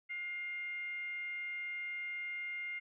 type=tone with frequency modulation; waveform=sine; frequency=2118 Hz; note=C7; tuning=21 cents sharp; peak=-38 dBFS; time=0.09-2.8 s; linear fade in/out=20 ms; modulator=671 Hz; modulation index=0.3; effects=none